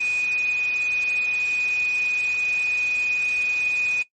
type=tone in noise; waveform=sine; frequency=2481 Hz; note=D#7; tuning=6 cents flat; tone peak=-20 dBFS; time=0-4.03 s; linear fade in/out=10 ms; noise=white; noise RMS=-37 dBFS; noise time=0-4.03 s; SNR=+14 dB; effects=noise-tail reverb RT60 0.1 s tail -17 dB re dry + MP3 32 kbps